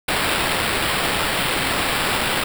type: noise with sample-and-hold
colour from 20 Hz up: violet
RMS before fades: -21 dBFS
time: 0.08-2.44 s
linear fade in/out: 5 ms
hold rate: 6300 Hz
effects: none